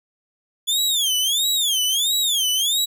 sawtooth tone with vibrato, 3400 Hz, G#7, 40 cents sharp, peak -15 dBFS, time 0.67-2.86 s, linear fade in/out 20 ms, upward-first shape sine, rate 1.5 Hz, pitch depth 230 cents each way, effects none

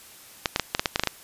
clicks, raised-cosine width 0.2 ms, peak -4 dBFS, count 10, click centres 0.458 / 0.561 / 0.597 / 0.749 / 0.795 / 0.858 / 0.959 / 0.996 / 1.036 / 1.073 s, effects white hiss -48 dBFS RMS until 1.23 s + resampled to 32000 Hz

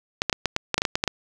clicks, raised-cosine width 0.2 ms, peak -4 dBFS, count 12, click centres 0.219 / 0.297 / 0.328 / 0.457 / 0.564 / 0.743 / 0.78 / 0.819 / 0.852 / 0.955 / 1.039 / 1.077 s, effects none

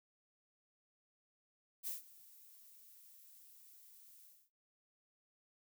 violet noise with ADSR envelope, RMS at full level -40 dBFS, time 1.83-4.5 s, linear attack 43 ms, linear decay 140 ms, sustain -21 dB, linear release 260 ms, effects noise-tail reverb RT60 0.2 s tail -17 dB re dry

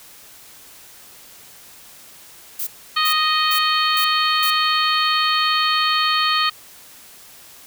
violet noise bursts, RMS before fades -25 dBFS, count 5, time 2.59-4.505 s, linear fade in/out 5 ms, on 79 ms, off 380 ms
harmonic tone, 622.3 Hz, D#5, in tune, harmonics 2 / 3 / 4 / 5 / 6 / 7, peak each -19 / -25 / -26 / -23 / -28 / -23 dBFS, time 2.96-6.5 s, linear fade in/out 10 ms
effects white hiss -44 dBFS RMS until 7.66 s

